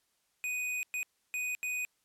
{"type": "tone bursts at uneven times", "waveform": "square", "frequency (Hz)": 2489, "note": "D#7", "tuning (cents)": 0, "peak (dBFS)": -33, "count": 4, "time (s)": [[0.44, 0.83], [0.94, 1.03], [1.34, 1.55], [1.63, 1.85]], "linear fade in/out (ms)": 0, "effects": ["white hiss -75 dBFS RMS until 2.04 s", "low-pass 12000 Hz 12 dB/octave"]}